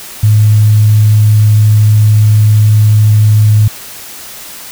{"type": "tone", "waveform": "sine", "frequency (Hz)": 106.7, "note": "G#2", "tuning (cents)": 47, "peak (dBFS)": -3, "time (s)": [0.23, 3.68], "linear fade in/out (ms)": 5, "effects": ["white hiss -28 dBFS RMS until 4.71 s"]}